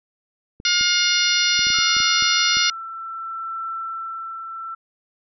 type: clicks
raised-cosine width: 3 ms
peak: -25 dBFS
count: 10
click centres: 0.601 / 0.811 / 1.592 / 1.669 / 1.703 / 1.787 / 1.967 / 2.003 / 2.224 / 2.57 s
type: harmonic tone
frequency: 712 Hz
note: F5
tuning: 33 cents sharp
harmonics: 2 / 3 / 4 / 5 / 6 / 7 / 8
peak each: -24 / -24 / -24 / -24 / -24 / -24 / -24 dBFS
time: 0.65-2.7 s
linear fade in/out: 2 ms
type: tone with tremolo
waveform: sine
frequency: 1338 Hz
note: E6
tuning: 25 cents sharp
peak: -25 dBFS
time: 1.73-4.75 s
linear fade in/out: 10 ms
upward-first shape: triangle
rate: 0.64 Hz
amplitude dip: 45%
effects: none